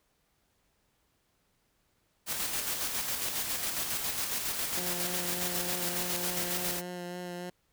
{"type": "noise with tremolo", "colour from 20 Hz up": "white", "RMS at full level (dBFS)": -32, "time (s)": [2.26, 6.82], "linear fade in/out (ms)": 50, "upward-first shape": "square", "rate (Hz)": 7.3, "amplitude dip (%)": 35}
{"type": "tone with vibrato", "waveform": "15% pulse", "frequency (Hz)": 177.7, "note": "F3", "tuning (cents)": 30, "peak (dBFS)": -31, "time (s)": [4.77, 7.5], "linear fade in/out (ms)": 5, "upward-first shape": "sine", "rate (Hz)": 3.4, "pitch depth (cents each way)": 15}
{"effects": ["pink hiss -73 dBFS RMS until 7.72 s"]}